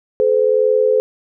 sine tone pair together, 429.6 / 511 Hz, A4 / C5, -41 / -41 cents, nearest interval minor third, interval 300 cents, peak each -14 dBFS, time 0.2-1 s, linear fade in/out 0 ms, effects none

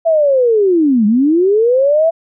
sine linear two-way sweep, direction down then up, 671 to 201.3 to 671 Hz, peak -8 dBFS, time 0.05-2.11 s, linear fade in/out 20 ms, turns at 1.06 s, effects none

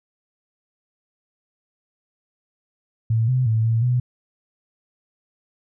sine tone with pitch steps, 112.9 / 127.9 / 111.2 / 113.7 / 123.9 Hz, A2 / C3 / A2 / A#2 / B2, +45 / -39 / +19 / -43 / +6 cents, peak -16 dBFS, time 3.1-4 s, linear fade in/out 5 ms, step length 180 ms, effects none

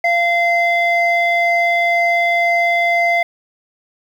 sine tone pair together, 690 / 2068 Hz, F5 / C7, -21 / -21 cents, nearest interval octave + perfect fifth, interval 1900 cents, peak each -13 dBFS, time 0.04-3.23 s, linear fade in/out 5 ms, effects tanh soft clip ceiling -9 dBFS + 7-bit

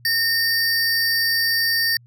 square tone pair together, 1831 / 4614 Hz, A#6 / D8, -32 / -31 cents, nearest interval octave + major third, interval 1601 cents, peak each -21 dBFS, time 0.05-1.97 s, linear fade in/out 2 ms, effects added 120 Hz sine -47 dBFS peak until 2.06 s

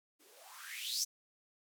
violet noise with band-pass filter sweep, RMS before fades -42 dBFS, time 0.19-1.05 s, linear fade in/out 20 ms, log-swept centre 290 to 6300 Hz, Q 6.7, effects none

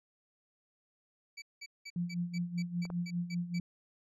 25% pulse tone bursts, 2300 Hz, D7, 37 cents flat, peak -39 dBFS, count 10, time 1.37-3.59 s, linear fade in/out 10 ms, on 51 ms, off 190 ms
sine tone with tremolo, 174.3 Hz, F3, 3 cents flat, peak -30 dBFS, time 1.96-3.6 s, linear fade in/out 2 ms, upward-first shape sine, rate 5.1 Hz, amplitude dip 75%
clicks, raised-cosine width 1 ms, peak -34 / -29 dBFS, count 2, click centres 2.853 / 2.902 s
effects resampled to 24000 Hz

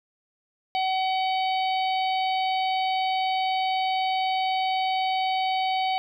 harmonic tone, 756 Hz, F#5, 37 cents sharp, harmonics 1 / 3 / 4 / 5 / 6, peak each -23 / -33 / -35 / -37 / -39 dBFS, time 0.75-5.98 s, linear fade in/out 0 ms, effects 10-bit

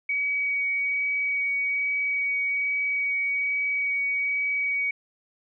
sine tone with vibrato, 2261 Hz, C#7, 34 cents sharp, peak -23 dBFS, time 0.09-4.91 s, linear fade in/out 5 ms, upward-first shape sine, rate 1.2 Hz, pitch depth 8 cents each way, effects none

